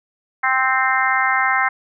harmonic tone, 261.6 Hz, C4, in tune, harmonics 3 / 4 / 5 / 6 / 7 / 8, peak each -22 / -22 / -22 / -22 / -22 / -22 dBFS, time 0.43-1.69 s, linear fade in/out 10 ms, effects none

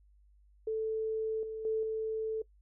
sine tone with level steps, 440 Hz, A4, in tune, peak -30 / -36 / -28 / -31 dBFS, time 0.67-2.42 s, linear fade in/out 5 ms, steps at 1.43 / 1.65 / 1.83 s, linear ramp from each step 2 ms, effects noise-tail reverb RT60 0.1 s tail -21 dB re dry + added 50 Hz sine -60 dBFS peak until 2.61 s

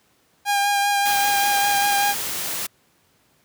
sawtooth tone with vibrato, 808 Hz, G#5, 48 cents flat, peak -14 dBFS, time 0.45-2.15 s, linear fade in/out 50 ms, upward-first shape sine, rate 5.1 Hz, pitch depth 16 cents each way
white noise, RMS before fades -27 dBFS, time 1.05-2.67 s, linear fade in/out 10 ms
effects pink hiss -61 dBFS RMS until 3.44 s + high-pass 100 Hz 12 dB/octave

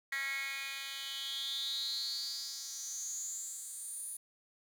10% pulse tone with high-pass filter sweep, 273.4 Hz, C#4, 24 cents flat, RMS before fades -40 dBFS, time 0.12-4.17 s, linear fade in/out 5 ms, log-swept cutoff 2000 to 10000 Hz, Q 8.5, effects 11-bit

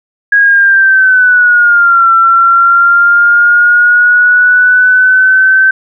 sine linear two-way sweep, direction down then up, 1654 to 1347 to 1546 Hz, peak -3 dBFS, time 0.32-5.71 s, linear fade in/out 5 ms, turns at 2.13 s, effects none

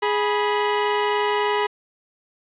sawtooth tone pair together, 416.2 / 979 Hz, G#4 / B5, +4 / -15 cents, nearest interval octave + minor third, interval 1481 cents, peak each -17 / -19 dBFS, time 0.02-1.67 s, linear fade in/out 10 ms, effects resampled to 8000 Hz + 8-bit

